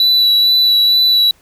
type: tone with vibrato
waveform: triangle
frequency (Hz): 3951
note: B7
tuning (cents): 0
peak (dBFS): -7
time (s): 0-1.31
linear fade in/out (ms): 2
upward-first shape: sine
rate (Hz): 2.2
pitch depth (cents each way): 14
effects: pink hiss -52 dBFS RMS until 1.41 s